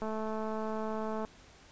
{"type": "click train", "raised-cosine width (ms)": 1, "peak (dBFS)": -24, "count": 269, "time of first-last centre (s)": [0.02, 1.249], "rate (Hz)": 218, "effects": ["pink hiss -57 dBFS RMS until 1.71 s", "resampled to 16000 Hz"]}